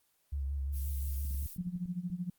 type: tone with vibrato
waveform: sine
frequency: 69.3 Hz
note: C#2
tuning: in tune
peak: -32 dBFS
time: 0.32-1.47 s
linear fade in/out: 10 ms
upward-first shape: sine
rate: 5.7 Hz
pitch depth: 47 cents each way
type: noise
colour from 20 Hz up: violet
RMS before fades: -46 dBFS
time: 0.72-1.58 s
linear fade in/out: 50 ms
type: clicks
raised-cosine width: 5 ms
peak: -37 dBFS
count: 11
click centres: 1.251 / 1.309 / 1.347 / 1.425 / 1.459 / 1.563 / 1.609 / 1.668 / 1.758 / 1.857 / 2.101 s
type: tone with tremolo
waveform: sine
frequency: 177.9 Hz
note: F3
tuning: 32 cents sharp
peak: -31 dBFS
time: 1.58-2.3 s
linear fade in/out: 5 ms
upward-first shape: sine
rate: 13 Hz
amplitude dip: 85%
effects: white hiss -73 dBFS RMS until 2.38 s + Opus 24 kbps